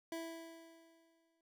25% pulse tone with exponential decay, 329.6 Hz, E4, in tune, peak -36 dBFS, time 0.12-1.41 s, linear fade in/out 2 ms, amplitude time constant 280 ms, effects none

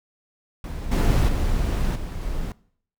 brown noise with level steps, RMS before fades -30 / -17 / -22 / -30 / -28 dBFS, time 0.64-2.52 s, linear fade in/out 2 ms, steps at 0.91 / 1.28 / 1.95 / 2.21 s, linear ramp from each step 10 ms, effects noise-tail reverb RT60 0.6 s tail -22 dB re dry

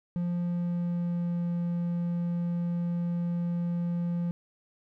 triangle tone with pitch glide, 174.61 to 172.8 Hz, F3 to F3, 0 to -18 cents, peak -25 dBFS, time 0.16-4.31 s, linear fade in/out 0 ms, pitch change -18 cents, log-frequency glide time 0.38-1.5 s, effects none

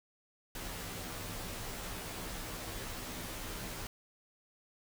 pink noise with comb filter, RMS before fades -42 dBFS, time 0.55-3.87 s, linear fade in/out 2 ms, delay 14 ms, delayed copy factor -0.85, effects none

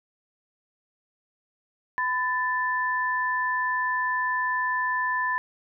sine tone pair together, 1004.7 / 1760 Hz, B5 / A6, +29 / 0 cents, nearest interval minor seventh, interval 971 cents, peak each -26 / -26 dBFS, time 1.98-5.38 s, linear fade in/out 0 ms, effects none

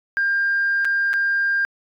sine tone with dropouts, 1600 Hz, G6, 35 cents sharp, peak -16 dBFS, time 0.17-1.65 s, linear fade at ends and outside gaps 0 ms, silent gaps 0.847-0.852 / 1.132-1.138 s, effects tanh soft clip ceiling -13 dBFS

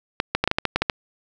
clicks, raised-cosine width 0.3 ms, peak -3 dBFS, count 10, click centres 0.201 / 0.35 / 0.44 / 0.476 / 0.514 / 0.585 / 0.653 / 0.76 / 0.82 / 0.898 s, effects none

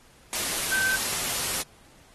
sine tone in noise, 1546 Hz, G6, 24 cents flat, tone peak -24 dBFS, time 0.72-0.96 s, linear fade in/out 0 ms, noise white, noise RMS -28 dBFS, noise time 0.33-1.62 s, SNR +1 dB, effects pink hiss -56 dBFS RMS until 2.14 s + AAC 32 kbps

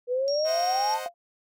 sine exponential sweep, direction up, 482.6 to 908 Hz, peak -23 dBFS, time 0.07-1 s, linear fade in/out 50 ms
sine tone, 5570 Hz, F8, 5 cents flat, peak -31 dBFS, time 0.28-0.94 s, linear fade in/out 0 ms
sawtooth chord, C diminished, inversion none, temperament equal, 523.3 / 622.3 / 740 Hz, C5 / Eb5 / Gb5, 0 / 0 / 0 cents, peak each -32 / -33 / -35 dBFS, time 0.44-1.09 s, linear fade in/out 50 ms
sine tone with exponential decay, 693 Hz, F5, 14 cents flat, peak -24 dBFS, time 1.06-1.14 s, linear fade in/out 1 ms, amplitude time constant 16 ms
effects none

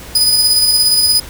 sawtooth tone with tremolo, 4978 Hz, D#8, in tune, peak -5 dBFS, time 0.15-1.2 s, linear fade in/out 5 ms, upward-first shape square, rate 17 Hz, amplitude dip 30%, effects added 60 Hz sine -36 dBFS peak until 1.29 s + pink hiss -33 dBFS RMS until 1.29 s

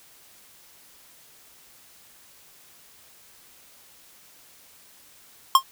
square tone with exponential decay, 1068 Hz, C6, 35 cents sharp, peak -8 dBFS, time 5.55-5.63 s, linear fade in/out 2 ms, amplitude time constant 16 ms, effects white hiss -53 dBFS RMS until 5.71 s

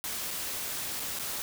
white noise with dropouts, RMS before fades -35 dBFS, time 0.04-1.42 s, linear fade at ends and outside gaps 0 ms, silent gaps 0.307-0.311 / 0.997-1.001 / 1.189-1.196 s, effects none

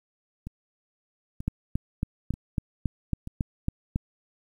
two click trains, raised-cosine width 5 ms, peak -23 / -13 dBFS, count 4 / 10, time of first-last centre 0.47-3.274 / 1.48-3.959 s, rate 1.07 / 3.63 Hz, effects 9-bit

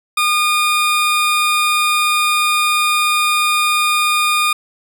20% pulse tone, 1219 Hz, D#6, 36 cents flat, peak -8 dBFS, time 0.17-4.53 s, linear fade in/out 5 ms, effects none

